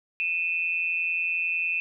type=tone pair together; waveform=sine; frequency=2479 / 2650 Hz; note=D#7 / E7; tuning=-7 / +9 cents; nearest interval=minor second; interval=116 cents; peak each=-27 dBFS; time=0.2-1.8 s; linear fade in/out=0 ms; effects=none